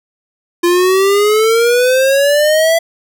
square exponential sweep, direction up, 343.9 to 670 Hz, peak -9 dBFS, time 0.63-2.79 s, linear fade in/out 10 ms, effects none

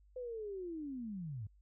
sine linear sweep, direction down, 512 to 94.6 Hz, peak -40 dBFS, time 0.16-1.47 s, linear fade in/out 5 ms, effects added 50 Hz sine -62 dBFS peak until 1.61 s

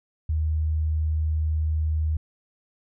sine tone, 78 Hz, D#2, 5 cents sharp, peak -21 dBFS, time 0.29-2.17 s, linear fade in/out 5 ms, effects none

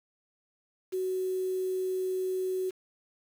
sine tone with quantisation, 372.9 Hz, F#4, 14 cents sharp, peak -28 dBFS, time 0.92-2.71 s, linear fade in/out 20 ms, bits 8, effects none

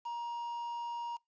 triangle tone with quantisation, 945 Hz, A#5, 23 cents sharp, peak -34 dBFS, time 0.05-1.17 s, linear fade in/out 10 ms, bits 9, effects noise-tail reverb RT60 0.2 s tail -25 dB re dry + resampled to 16000 Hz

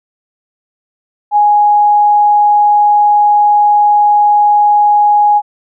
sine tone, 830.6 Hz, G#5, in tune, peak -5 dBFS, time 1.31-5.42 s, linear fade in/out 50 ms, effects none

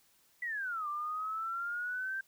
sine exponential two-way sweep, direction down then up, 1994 to 1174.7 to 1580 Hz, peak -34 dBFS, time 0.42-2.21 s, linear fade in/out 5 ms, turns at 0.88 s, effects white hiss -68 dBFS RMS until 2.27 s

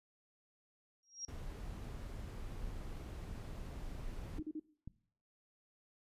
sine tone with exponential growth, 5620 Hz, F8, 10 cents sharp, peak -38 dBFS, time 1.03-1.25 s, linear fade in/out 1 ms, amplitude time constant 47 ms
brown noise, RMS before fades -45 dBFS, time 1.28-4.39 s, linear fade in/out 5 ms
sine tone bursts, 309.1 Hz, D#4, 11 cents flat, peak -39 dBFS, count 3, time 4.38-4.597 s, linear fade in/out 5 ms, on 47 ms, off 38 ms
clicks, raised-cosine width 5 ms, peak -34 dBFS, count 2, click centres 4.395 / 4.876 s
effects noise-tail reverb RT60 0.6 s tail -20 dB re dry + resampled to 32000 Hz

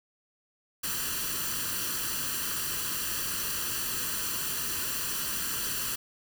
white noise with comb filter, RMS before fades -32 dBFS, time 0.83-5.96 s, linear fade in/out 10 ms, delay 0.68 ms, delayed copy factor +0.7, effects none

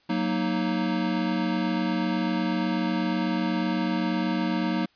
square chord, D# minor, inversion first, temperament equal, 185 / 233.1 / 311.1 Hz, F#3 / A#3 / D#4, 0 / 0 / 0 cents, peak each -29 dBFS, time 0.09-4.86 s, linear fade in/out 10 ms, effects white hiss -63 dBFS RMS until 4.95 s + resampled to 11025 Hz

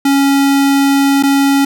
square tone with dropouts, 277.4 Hz, C#4, 1 cent sharp, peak -9 dBFS, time 0.05-1.65 s, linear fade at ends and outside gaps 5 ms, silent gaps 1.227-1.234 s, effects none

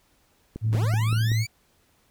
click train, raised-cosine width 3 ms, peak -21 dBFS, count 5, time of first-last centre 0.56-1.318 s, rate 5.28 Hz
sine tone with pitch glide, 110 to 112.12 Hz, A2 to A2, 0 to +33 cents, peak -20 dBFS, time 0.61-1.46 s, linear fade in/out 50 ms, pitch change +33 cents, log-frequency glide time 0.98-1.25 s
white band-pass noise, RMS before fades -40 dBFS, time 0.64-1.32 s, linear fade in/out 0 ms, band 110 to 200 Hz, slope 24 dB/octave
20% pulse linear sweep, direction up, 97.3 to 2349 Hz, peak -27 dBFS, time 0.72-1.47 s, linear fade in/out 10 ms
effects pink hiss -64 dBFS RMS until 2.1 s

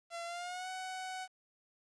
sawtooth tone with pitch glide, 681 to 746.9 Hz, F5 to F#5, -44 to +16 cents, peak -36 dBFS, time 0.1-1.28 s, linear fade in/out 50 ms, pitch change +160 cents, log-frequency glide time 0.25-0.69 s, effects resampled to 22050 Hz + 11-bit

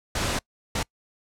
pink noise bursts at uneven times, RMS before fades -26 dBFS, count 2, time 0.15-0.39 / 0.75-0.83 s, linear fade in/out 5 ms, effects noise-tail reverb RT60 0.1 s tail -26 dB re dry + low-pass 9000 Hz 12 dB/octave

